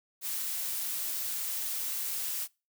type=noise; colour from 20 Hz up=blue; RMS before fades=-34 dBFS; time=0.21-2.48 s; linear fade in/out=50 ms; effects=noise-tail reverb RT60 0.3 s tail -25 dB re dry